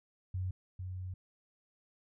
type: tone pair in turn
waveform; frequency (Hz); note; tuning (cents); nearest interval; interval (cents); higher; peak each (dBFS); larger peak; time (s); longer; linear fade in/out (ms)
sine; 92.5 / 92.16; F#2 / F#2; 0 / -6; unison; 6; first; -33 / -38; first; 0.34-0.51 / 0.79-1.14; second; 5
effects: none